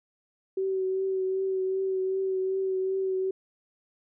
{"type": "tone with vibrato", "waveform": "sine", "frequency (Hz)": 380, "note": "F#4", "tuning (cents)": 46, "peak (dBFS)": -25, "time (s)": [0.57, 3.31], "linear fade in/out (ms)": 5, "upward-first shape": "triangle", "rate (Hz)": 2.6, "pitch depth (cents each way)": 24, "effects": []}